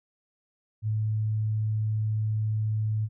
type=tone; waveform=sine; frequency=108.2 Hz; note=A2; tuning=29 cents flat; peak=-24 dBFS; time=0.82-3.09 s; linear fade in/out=50 ms; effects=none